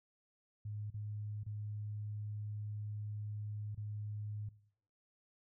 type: tone with dropouts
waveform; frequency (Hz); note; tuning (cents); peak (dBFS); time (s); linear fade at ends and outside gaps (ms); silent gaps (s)
sine; 105; G#2; +19; -40; 0.65-4.49; 5; 0.903-0.941 / 1.435-1.463 / 3.748-3.775
effects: noise-tail reverb RT60 0.6 s tail -18 dB re dry